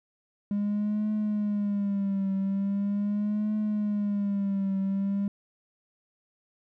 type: tone with vibrato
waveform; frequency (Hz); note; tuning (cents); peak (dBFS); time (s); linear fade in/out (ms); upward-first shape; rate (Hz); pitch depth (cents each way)
triangle; 203; G#3; -39; -22; 0.51-5.28; 2; triangle; 0.41; 88
effects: tanh soft clip ceiling -20 dBFS